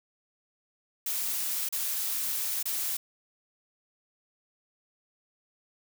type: noise with dropouts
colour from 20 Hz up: blue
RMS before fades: -31 dBFS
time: 1.06-2.97 s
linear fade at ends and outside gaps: 5 ms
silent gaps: 1.689-1.725 / 2.629-2.655 s
effects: none